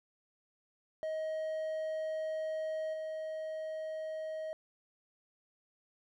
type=tone with level steps; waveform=triangle; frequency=630 Hz; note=D#5; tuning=21 cents sharp; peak=-32 / -35 dBFS; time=1.03-4.53 s; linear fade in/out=0 ms; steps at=2.93 s; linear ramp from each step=10 ms; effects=none